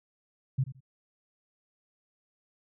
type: tone with echo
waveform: sine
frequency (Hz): 132.3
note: C3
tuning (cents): +20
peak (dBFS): -23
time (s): 0.58-0.64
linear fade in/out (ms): 10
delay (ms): 83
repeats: 2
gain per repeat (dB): -14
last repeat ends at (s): 0.806
effects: none